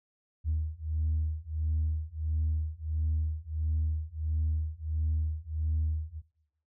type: beating tone pair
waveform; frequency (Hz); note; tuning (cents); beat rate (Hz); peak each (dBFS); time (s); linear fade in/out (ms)
sine; 77.4 / 78.9; D#2 / D#2; -9 / +25; 1.5; -30 / -30; 0.44-6.22; 50
effects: noise-tail reverb RT60 0.8 s tail -20 dB re dry + tanh soft clip ceiling -22 dBFS